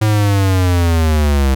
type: linear sweep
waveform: square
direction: down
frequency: 109 to 65.5 Hz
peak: -11 dBFS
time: 0.01-1.55 s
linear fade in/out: 10 ms
effects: none